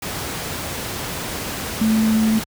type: tone in noise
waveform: sine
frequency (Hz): 219.8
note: A3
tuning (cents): -2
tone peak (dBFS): -14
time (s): 1.81-2.39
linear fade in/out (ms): 5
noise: pink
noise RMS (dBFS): -27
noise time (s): 0.02-2.44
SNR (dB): +10
effects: high-pass 60 Hz 12 dB/octave